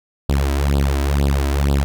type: tone with flanger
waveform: sawtooth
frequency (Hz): 69.9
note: C#2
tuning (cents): +15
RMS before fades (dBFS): -17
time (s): 0.29-1.84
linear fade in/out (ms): 0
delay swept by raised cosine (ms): 0.23 to 3.13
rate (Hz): 2.1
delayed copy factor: +0.95
effects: none